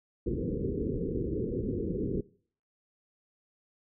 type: low-pass noise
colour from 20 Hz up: white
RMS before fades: -32 dBFS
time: 0.26-2.21 s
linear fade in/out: 5 ms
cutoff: 480 Hz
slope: 96 dB/octave
effects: noise-tail reverb RT60 0.5 s tail -22 dB re dry